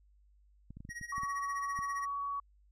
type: clicks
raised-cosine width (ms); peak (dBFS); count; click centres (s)
5; -35; 9; 0.706 / 0.77 / 0.805 / 0.851 / 0.891 / 1.013 / 1.181 / 1.234 / 1.79
type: tone with tremolo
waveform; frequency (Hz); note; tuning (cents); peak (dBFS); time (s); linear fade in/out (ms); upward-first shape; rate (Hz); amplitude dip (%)
square; 1893; A#6; +26; -39; 0.89-2.06; 20; sine; 15; 85
type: tone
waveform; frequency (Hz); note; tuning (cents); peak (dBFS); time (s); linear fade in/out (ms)
sine; 1127; C#6; +28; -34; 1.12-2.4; 5
effects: added 50 Hz sine -62 dBFS peak until 2.71 s + low-pass 9000 Hz 12 dB/octave

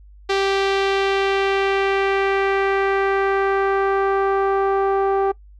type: tone with low-pass filter sweep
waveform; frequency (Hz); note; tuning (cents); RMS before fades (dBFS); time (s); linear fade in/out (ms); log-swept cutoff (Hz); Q
sawtooth; 391.3; G4; -3; -19; 0.29-5.32; 10; 4200 to 930; 1.5
effects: noise-tail reverb RT60 0.1 s tail -21 dB re dry + added 50 Hz sine -42 dBFS peak until 5.59 s

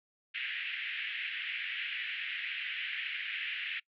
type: band-pass noise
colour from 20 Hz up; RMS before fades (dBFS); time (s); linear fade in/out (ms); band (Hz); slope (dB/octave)
white; -38; 0.34-3.8; 10; 1700 to 3000; 48
effects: noise-tail reverb RT60 0.1 s tail -23 dB re dry

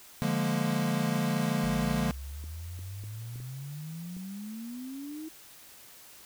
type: chord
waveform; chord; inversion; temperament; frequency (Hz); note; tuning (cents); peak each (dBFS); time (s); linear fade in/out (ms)
square; Bb dominant seventh; first; equal; 146.83 / 174.61 / 207.7 / 233.1; D3 / F3 / Ab3 / Bb3; 0 / 0 / 0 / 0; -33; 0.22-2.11; 0
type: exponential sweep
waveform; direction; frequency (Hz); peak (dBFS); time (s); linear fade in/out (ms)
sine; up; 50.5 to 321.7; -37; 1.63-5.29; 10
type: clicks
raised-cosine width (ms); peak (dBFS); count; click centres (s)
3; -36; 6; 2.44 / 2.791 / 3.038 / 3.358 / 3.402 / 4.167
effects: white hiss -52 dBFS RMS until 6.25 s

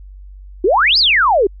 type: exponential two-way sweep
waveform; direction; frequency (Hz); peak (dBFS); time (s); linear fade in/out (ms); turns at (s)
sine; up then down; 329.6 to 5230 to 362.2; -9; 0.64-1.47; 5; 0.98
effects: added 48 Hz sine -33 dBFS peak until 1.6 s

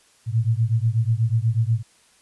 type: beating tone pair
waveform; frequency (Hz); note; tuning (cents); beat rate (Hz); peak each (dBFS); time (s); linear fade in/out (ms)
sine; 110 / 118.2; A2 / A#2; 0 / +24; 8.2; -20 / -21; 0.26-1.83; 50
effects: white hiss -57 dBFS RMS until 2.21 s + resampled to 24000 Hz

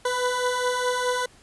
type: beating tone pair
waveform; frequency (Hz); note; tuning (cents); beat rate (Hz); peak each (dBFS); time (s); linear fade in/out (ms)
20% pulse; 493.9 / 498.7; B4 / B4; 0 / +17; 4.8; -24 / -19; 0.05-1.26; 5
effects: pink hiss -54 dBFS RMS until 1.42 s + resampled to 24000 Hz

